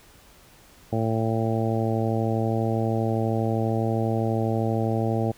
harmonic tone, 112.4 Hz, A2, 37 cents sharp, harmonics 1 / 2 / 3 / 4 / 5 / 6 / 7, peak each -25 / -28 / -30 / -31 / -32 / -33 / -33 dBFS, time 0.92-5.32 s, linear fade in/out 10 ms, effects pink hiss -53 dBFS RMS until 5.37 s

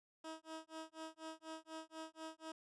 15% pulse tone with tremolo, 319.3 Hz, D#4, 45 cents sharp, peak -39 dBFS, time 0.24-2.52 s, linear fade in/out 5 ms, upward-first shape sine, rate 4.1 Hz, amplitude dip 100%, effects resampled to 22050 Hz

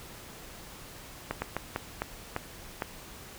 slowing click train, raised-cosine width 0.5 ms, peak -15 dBFS, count 7, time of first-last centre 1.31-2.822 s, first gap 110 ms, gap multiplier 1.33, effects pink hiss -47 dBFS RMS until 3.38 s

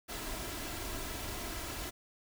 pink noise with comb filter, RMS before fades -40 dBFS, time 0.08-1.91 s, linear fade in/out 20 ms, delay 3 ms, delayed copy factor +0.5, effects none

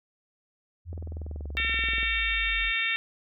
sine linear sweep, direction down, 86 to 44.33 Hz, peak -33 dBFS, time 0.85-2.73 s, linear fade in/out 50 ms
click train, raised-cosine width 2 ms, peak -29 dBFS, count 24, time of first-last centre 0.93-2.03 s, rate 20.9 Hz
harmonic tone, 453.3 Hz, A#4, 48 cents flat, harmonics 3 / 4 / 5 / 6 / 7 / 8, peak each -39 / -31 / -29 / -30 / -40 / -33 dBFS, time 1.57-2.96 s, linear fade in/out 0 ms
effects none

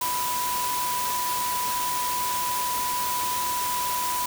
sine tone in noise, 987.8 Hz, B5, in tune, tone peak -26 dBFS, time 0.01-4.26 s, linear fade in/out 5 ms, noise white, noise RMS -30 dBFS, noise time 0.01-4.26 s, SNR +1 dB, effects none

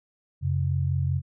sine tone pair together, 90.5 / 135.6 Hz, F#2 / C#3, -38 / -38 cents, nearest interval perfect fifth, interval 700 cents, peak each -25 dBFS, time 0.41-1.22 s, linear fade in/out 50 ms, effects none

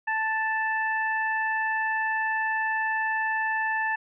harmonic tone, 880 Hz, A5, in tune, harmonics 1 / 2 / 3, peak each -28 / -26 / -38 dBFS, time 0.07-3.96 s, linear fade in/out 10 ms, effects none

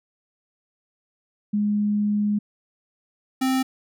sine / square tone pair in turn, 207.7 / 261.7 Hz, G#3 / C4, 0 / 0 cents, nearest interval major third, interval 400 cents, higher second, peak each -19 / -20 dBFS, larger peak first, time 1.53-2.39 / 3.41-3.63 s, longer first, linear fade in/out 10 ms, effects none

